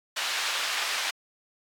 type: band-pass noise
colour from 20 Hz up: white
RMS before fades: -30 dBFS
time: 0.16-1.11 s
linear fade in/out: 10 ms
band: 940 to 4000 Hz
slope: 12 dB/octave
effects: AAC 64 kbps